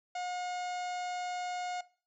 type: harmonic tone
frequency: 720 Hz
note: F#5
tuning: 47 cents flat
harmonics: 1 / 2 / 3 / 4 / 5 / 6 / 7 / 8 / 9 / 10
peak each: -35 / -47 / -46 / -51 / -54 / -53 / -57 / -58 / -58 / -56 dBFS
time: 0.15-1.81 s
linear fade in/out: 5 ms
effects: noise-tail reverb RT60 0.4 s tail -20 dB re dry